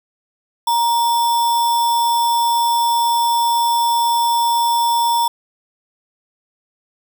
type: tone with sample-and-hold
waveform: sine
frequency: 939 Hz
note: A#5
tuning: 12 cents sharp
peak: -13 dBFS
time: 0.67-5.28 s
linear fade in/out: 5 ms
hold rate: 4410 Hz
effects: none